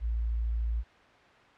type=tone; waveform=sine; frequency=56.8 Hz; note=A#1; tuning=44 cents flat; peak=-27 dBFS; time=0-0.84 s; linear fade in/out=50 ms; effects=white hiss -56 dBFS RMS until 1.57 s + low-pass 2000 Hz 12 dB/octave